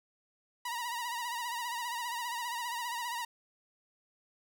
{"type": "tone with vibrato", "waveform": "sawtooth", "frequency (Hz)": 953, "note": "A#5", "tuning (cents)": 38, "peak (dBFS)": -31, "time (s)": [0.65, 3.25], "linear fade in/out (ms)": 5, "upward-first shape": "sine", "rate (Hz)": 15, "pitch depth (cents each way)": 64, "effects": []}